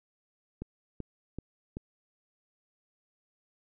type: click train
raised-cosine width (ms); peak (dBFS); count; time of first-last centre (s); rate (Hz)
3; -24; 4; 0.62-1.769; 2.61
effects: none